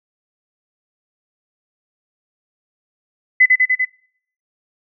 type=tone with echo; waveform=sine; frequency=2016 Hz; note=B6; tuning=35 cents sharp; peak=-6 dBFS; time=3.4-3.46 s; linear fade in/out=10 ms; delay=98 ms; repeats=4; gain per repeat=-2 dB; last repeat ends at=3.852 s; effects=noise-tail reverb RT60 0.6 s tail -24 dB re dry